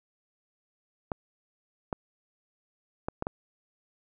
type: clicks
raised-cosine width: 1 ms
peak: -16 dBFS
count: 5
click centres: 1.118 / 1.928 / 3.085 / 3.224 / 3.269 s
effects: none